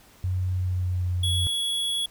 sine tone with pitch glide, 92 to 89.23 Hz, F#2 to F2, -9 to +38 cents, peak -23 dBFS, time 0.24-1.47 s, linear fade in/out 0 ms, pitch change -53 cents, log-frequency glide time 0.5-1.31 s
square tone, 3362 Hz, G#7, 20 cents sharp, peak -25 dBFS, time 1.23-2.06 s, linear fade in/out 5 ms
effects pink hiss -54 dBFS RMS until 2.1 s

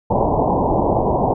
white low-pass noise, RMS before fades -17 dBFS, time 0.1-1.34 s, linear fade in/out 10 ms, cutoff 980 Hz, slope 96 dB/octave, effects none

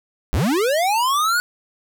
square linear sweep, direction up, 38.55 to 1480 Hz, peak -17 dBFS, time 0.33-1.4 s, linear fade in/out 0 ms, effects none

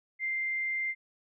sine tone, 2093 Hz, C7, in tune, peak -29 dBFS, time 0.19-0.95 s, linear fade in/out 50 ms, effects none

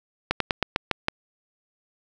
slowing click train, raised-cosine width 0.3 ms, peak -5 dBFS, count 7, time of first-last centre 0.31-1.084 s, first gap 93 ms, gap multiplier 1.13, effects none

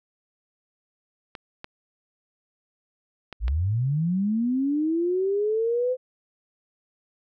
clicks, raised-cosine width 0.3 ms, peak -20 dBFS, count 4, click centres 1.352 / 1.644 / 3.327 / 3.481 s
sine linear sweep, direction up, 48.89 to 515 Hz, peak -21 dBFS, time 3.4-5.97 s, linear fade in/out 50 ms
effects none

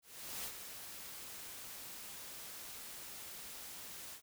white noise with ADSR envelope, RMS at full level -42 dBFS, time 0.02-4.22 s, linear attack 430 ms, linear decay 63 ms, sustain -7 dB, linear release 84 ms, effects none

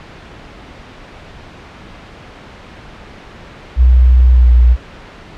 sine tone with pitch glide, 62.4 to 60.38 Hz, B1 to B1, +19 to -38 cents, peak -4 dBFS, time 3.76-4.77 s, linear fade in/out 50 ms, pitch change -57 cents, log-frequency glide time 4.33-4.5 s, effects pink hiss -35 dBFS RMS until 5.37 s + low-pass 3000 Hz 12 dB/octave

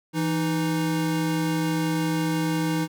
square tone pair together, 165.04 / 311.1 Hz, E3 / D#4, +2 / 0 cents, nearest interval major seventh, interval 1098 cents, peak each -26 dBFS, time 0.13-2.88 s, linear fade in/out 50 ms, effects none

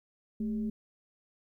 sine tone with frequency modulation, 216.7 Hz, A3, 26 cents flat, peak -30 dBFS, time 0.4-0.7 s, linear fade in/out 5 ms, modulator 185 Hz, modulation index 0.35, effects 12-bit

